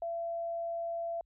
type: tone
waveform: sine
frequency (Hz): 675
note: E5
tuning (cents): +41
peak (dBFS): -33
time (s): 0.02-1.21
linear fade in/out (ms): 2
effects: added 50 Hz sine -68 dBFS peak until 1.25 s